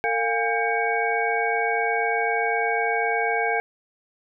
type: tone cluster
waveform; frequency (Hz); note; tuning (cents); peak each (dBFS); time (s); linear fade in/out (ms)
sine; 453.4 / 704 / 812 / 1593 / 2242; A#4 / F5 / G#5 / G6 / C#7; -48 / +14 / -39 / +27 / +19; -27; 0.04-3.6; 0
effects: none